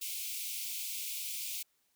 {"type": "high-pass noise", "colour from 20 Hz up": "white", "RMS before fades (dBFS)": -39, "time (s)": [0.01, 1.63], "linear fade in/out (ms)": 10, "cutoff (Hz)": 2200, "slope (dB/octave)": 96, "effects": ["white hiss -75 dBFS RMS until 1.95 s"]}